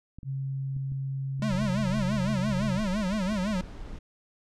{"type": "clicks", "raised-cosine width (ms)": 5, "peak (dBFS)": -30, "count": 5, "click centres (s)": [0.186, 0.232, 0.766, 0.92, 1.396]}
{"type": "tone", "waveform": "sine", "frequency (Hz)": 135.4, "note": "C#3", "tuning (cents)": -40, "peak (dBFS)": -29, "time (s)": [0.24, 2.82], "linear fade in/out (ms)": 50}
{"type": "tone with vibrato", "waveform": "square", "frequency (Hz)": 198.7, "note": "G3", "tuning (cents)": 24, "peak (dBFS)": -27, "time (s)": [1.42, 3.61], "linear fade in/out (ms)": 2, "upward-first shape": "sine", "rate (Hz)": 5.9, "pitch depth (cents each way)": 170}
{"type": "noise", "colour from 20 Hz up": "brown", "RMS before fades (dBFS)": -39, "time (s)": [1.49, 3.99], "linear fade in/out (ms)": 10}
{"effects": ["low-pass 7000 Hz 12 dB/octave"]}